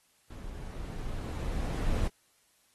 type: noise with level ramp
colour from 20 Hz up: brown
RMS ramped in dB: -43 to -28 dBFS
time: 0.3-2.08 s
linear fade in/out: 5 ms
effects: white hiss -68 dBFS RMS until 2.74 s + AAC 32 kbps